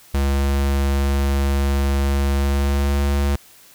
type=tone with pitch glide; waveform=square; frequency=69.3 to 70.43 Hz; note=C#2 to C#2; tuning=0 to +28 cents; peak=-17 dBFS; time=0.14-3.36 s; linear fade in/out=5 ms; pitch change=+28 cents; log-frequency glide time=2.28-3.02 s; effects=white hiss -48 dBFS RMS until 3.74 s